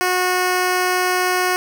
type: tone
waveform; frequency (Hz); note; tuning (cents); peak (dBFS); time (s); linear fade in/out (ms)
10% pulse; 364.7; F#4; -25; -8; 0.01-1.56; 0
effects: none